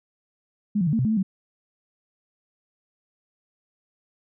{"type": "tone with pitch steps", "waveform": "sine", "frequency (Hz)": [207.4, 174.8, 149.7, 225, 128.3, 216.9, 221.5, 190.8], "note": ["G#3", "F3", "D3", "A3", "C3", "A3", "A3", "G3"], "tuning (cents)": [-2, 2, 33, 39, -34, -25, 12, -47], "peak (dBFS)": -19, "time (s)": [0.75, 1.23], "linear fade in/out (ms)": 10, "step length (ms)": 60, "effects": []}